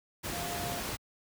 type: tone in noise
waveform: sine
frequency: 698.5 Hz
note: F5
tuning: in tune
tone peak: -39 dBFS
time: 0.32-0.81 s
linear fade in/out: 20 ms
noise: pink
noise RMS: -36 dBFS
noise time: 0.23-0.97 s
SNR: -6 dB
effects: high-pass 60 Hz 12 dB/octave